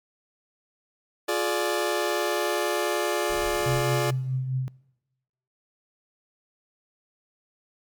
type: chord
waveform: sawtooth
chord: D diminished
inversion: first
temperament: just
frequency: 352.4 / 422.9 / 587.3 Hz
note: F4 / Ab4 / D5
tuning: +16 / +31 / 0 cents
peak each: -24 dBFS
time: 1.28-4.11 s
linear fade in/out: 10 ms
type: noise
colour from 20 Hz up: brown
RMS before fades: -39 dBFS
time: 3.29-3.84 s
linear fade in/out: 10 ms
type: tone with tremolo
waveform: sine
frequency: 130.1 Hz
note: C3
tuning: 9 cents flat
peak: -22 dBFS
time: 3.66-4.68 s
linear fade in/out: 0 ms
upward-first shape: triangle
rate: 4.7 Hz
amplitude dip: 55%
effects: noise-tail reverb RT60 1.0 s tail -23 dB re dry + MP3 96 kbps